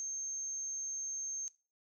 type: tone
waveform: sine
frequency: 6370 Hz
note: G8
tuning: 27 cents sharp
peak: -36 dBFS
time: 0-1.48 s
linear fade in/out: 0 ms
effects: noise-tail reverb RT60 0.3 s tail -18 dB re dry